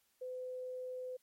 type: tone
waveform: sine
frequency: 507 Hz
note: B4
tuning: 45 cents sharp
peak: -40 dBFS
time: 0.21-1.17 s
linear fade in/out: 10 ms
effects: white hiss -75 dBFS RMS until 1.22 s + MP3 64 kbps